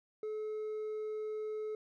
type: tone with hard clipping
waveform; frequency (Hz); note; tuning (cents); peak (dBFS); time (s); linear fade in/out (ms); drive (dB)
sine; 430; A4; -40; -37; 0.23-1.75; 2; 2
effects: none